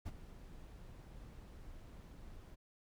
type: noise with ADSR envelope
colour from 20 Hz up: brown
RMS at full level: -41 dBFS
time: 0.05-2.56 s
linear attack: 19 ms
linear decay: 37 ms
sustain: -12 dB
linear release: 22 ms
effects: none